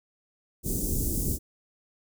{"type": "band-stop noise", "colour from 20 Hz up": "pink", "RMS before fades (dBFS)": -28, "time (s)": [0.63, 1.39], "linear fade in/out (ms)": 50, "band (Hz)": [370, 7300], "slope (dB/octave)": 24, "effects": []}